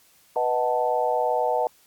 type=chord; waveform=sine; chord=B dominant seventh; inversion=none; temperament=equal; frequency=493.9 / 622.3 / 740 / 880 Hz; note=B4 / D#5 / F#5 / A5; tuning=0 / 0 / 0 / 0 cents; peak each=-26 dBFS; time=0.36-1.67 s; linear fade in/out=2 ms; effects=white hiss -58 dBFS RMS until 1.86 s + Opus 48 kbps